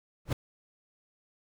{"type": "noise with exponential growth", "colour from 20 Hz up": "brown", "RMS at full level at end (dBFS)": -21, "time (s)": [0.25, 0.33], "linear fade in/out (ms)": 5, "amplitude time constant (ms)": 16, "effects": []}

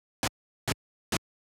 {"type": "noise bursts", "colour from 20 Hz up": "pink", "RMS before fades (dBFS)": -26, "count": 3, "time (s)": [0.23, 1.168], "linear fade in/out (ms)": 0, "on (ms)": 46, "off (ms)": 400, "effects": ["high-pass 80 Hz 12 dB/octave", "low-pass 10000 Hz 12 dB/octave"]}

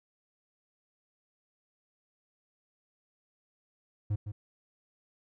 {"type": "tone with echo", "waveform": "triangle", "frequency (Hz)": 103.83, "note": "G#2", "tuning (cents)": 0, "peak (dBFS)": -25, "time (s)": [4.1, 4.16], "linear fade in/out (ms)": 10, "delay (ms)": 160, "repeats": 1, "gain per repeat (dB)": -8, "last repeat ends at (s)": 4.32, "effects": []}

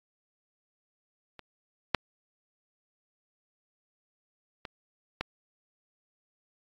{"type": "clicks", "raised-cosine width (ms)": 0.3, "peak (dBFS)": [-28, -6, -22, -14], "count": 4, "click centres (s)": [1.393, 1.947, 4.652, 5.21], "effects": ["AAC 48 kbps"]}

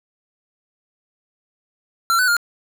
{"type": "tone with pitch steps", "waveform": "square", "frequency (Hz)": [1361, 1499, 1411], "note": ["F6", "F#6", "F6"], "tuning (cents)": [-45, 22, 17], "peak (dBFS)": -15, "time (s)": [2.1, 2.367], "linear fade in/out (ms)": 0, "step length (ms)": 89, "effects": []}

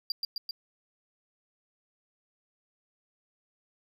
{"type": "tone with echo", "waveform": "triangle", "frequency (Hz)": 4764, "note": "D8", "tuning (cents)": 24, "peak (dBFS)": -26, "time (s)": [0.1, 0.12], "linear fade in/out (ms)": 2, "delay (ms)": 130, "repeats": 3, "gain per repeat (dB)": -2, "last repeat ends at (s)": 0.51, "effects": []}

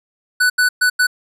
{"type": "tone bursts at uneven times", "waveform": "square", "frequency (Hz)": 1490, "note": "F#6", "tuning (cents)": 12, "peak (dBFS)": -12, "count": 4, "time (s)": [[0.4, 0.5], [0.58, 0.69], [0.81, 0.9], [0.99, 1.07]], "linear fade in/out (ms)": 10, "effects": ["resampled to 32000 Hz", "9-bit"]}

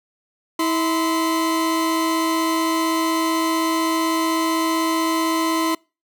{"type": "tone pair together", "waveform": "40% pulse", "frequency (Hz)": [324.4, 1029], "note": ["E4", "C6"], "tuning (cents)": [-28, -29], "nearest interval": "octave + minor sixth", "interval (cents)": 1999, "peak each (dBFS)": [-19, -22], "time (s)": [0.59, 5.75], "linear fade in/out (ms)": 5, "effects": ["noise-tail reverb RT60 0.3 s tail -26 dB re dry"]}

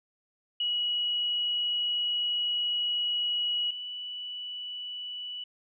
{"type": "tone pair in turn", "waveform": "sine", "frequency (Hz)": [2917, 2958], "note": ["F#7", "F#7"], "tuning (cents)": [-25, -1], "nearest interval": "unison", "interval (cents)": 24, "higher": "second", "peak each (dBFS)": [-26, -35], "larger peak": "first", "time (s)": [[0.6, 3.71], [3.71, 5.44]], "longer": "first", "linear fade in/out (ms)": 5, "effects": []}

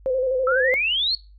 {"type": "tone with vibrato", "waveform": "sine", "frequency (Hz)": 517, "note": "C5", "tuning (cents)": -21, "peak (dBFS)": -19, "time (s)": [0.06, 0.74], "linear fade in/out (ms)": 0, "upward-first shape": "square", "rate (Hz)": 12, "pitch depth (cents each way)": 43}
{"type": "exponential sweep", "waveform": "sine", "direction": "up", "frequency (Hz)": [1300, 4435], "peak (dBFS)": -19, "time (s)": [0.47, 1.15], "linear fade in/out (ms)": 2}
{"effects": ["noise-tail reverb RT60 0.3 s tail -21 dB re dry", "added 50 Hz sine -45 dBFS peak until 1.38 s"]}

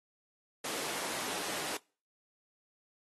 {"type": "high-pass noise", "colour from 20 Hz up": "pink", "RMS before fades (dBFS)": -38, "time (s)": [0.64, 1.77], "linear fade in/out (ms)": 5, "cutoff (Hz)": 340, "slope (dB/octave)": 12, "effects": ["noise-tail reverb RT60 0.4 s tail -26 dB re dry", "AAC 32 kbps"]}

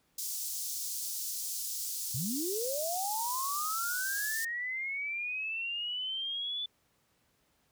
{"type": "high-pass noise", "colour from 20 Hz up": "pink", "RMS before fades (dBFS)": -37, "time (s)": [0.18, 4.45], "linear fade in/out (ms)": 5, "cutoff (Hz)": 5200, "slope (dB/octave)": 24}
{"type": "linear sweep", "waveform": "sine", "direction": "up", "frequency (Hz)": [109.7, 3497], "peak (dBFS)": -33, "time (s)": [2.14, 6.66], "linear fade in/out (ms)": 5}
{"effects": ["pink hiss -72 dBFS RMS until 7.71 s", "high-pass 60 Hz 12 dB/octave"]}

